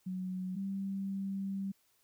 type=tone pair in turn; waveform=sine; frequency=185 / 195.04 Hz; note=F#3 / G3; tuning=0 / -8 cents; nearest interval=minor second; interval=92 cents; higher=second; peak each=-35 / -34 dBFS; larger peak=second; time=0.06-0.56 / 0.56-1.72 s; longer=second; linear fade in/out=10 ms; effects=white hiss -72 dBFS RMS until 2.03 s